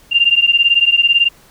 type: beating tone pair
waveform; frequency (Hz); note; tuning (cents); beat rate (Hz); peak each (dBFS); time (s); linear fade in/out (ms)
sine; 2782 / 2800; F7 / F7; -7 / +4; 18; -12; 0.11-1.29; 20
effects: pink hiss -47 dBFS RMS until 1.5 s